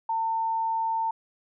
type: tone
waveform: sine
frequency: 900 Hz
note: A5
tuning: 39 cents sharp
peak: -24 dBFS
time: 0.09-1.11 s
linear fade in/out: 5 ms
effects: none